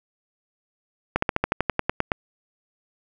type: slowing click train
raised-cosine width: 0.5 ms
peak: -5 dBFS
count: 12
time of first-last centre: 1.16-2.118 s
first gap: 64 ms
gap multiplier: 1.06
effects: none